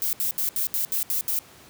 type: noise bursts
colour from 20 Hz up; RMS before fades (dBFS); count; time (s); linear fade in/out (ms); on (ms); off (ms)
violet; -25; 8; 0.02-1.39; 0; 110; 70
effects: pink hiss -49 dBFS RMS until 1.69 s + high-pass 100 Hz 12 dB/octave